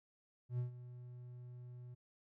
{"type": "tone with ADSR envelope", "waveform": "triangle", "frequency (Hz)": 123.1, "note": "B2", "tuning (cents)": -5, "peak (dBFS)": -32, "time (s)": [0.49, 1.95], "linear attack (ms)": 96, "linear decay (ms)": 120, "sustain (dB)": -15, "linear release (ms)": 14, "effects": []}